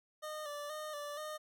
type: tone with vibrato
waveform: 25% pulse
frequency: 598 Hz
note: D5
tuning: 31 cents sharp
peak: -37 dBFS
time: 0.22-1.38 s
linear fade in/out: 20 ms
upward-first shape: square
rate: 2.1 Hz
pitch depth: 42 cents each way
effects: none